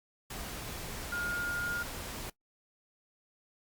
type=tone in noise; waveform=sine; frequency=1420 Hz; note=F6; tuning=28 cents sharp; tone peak=-32 dBFS; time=1.12-1.83 s; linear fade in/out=5 ms; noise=pink; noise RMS=-41 dBFS; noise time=0.3-2.3 s; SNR=+6 dB; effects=noise-tail reverb RT60 0.1 s tail -20 dB re dry + Opus 48 kbps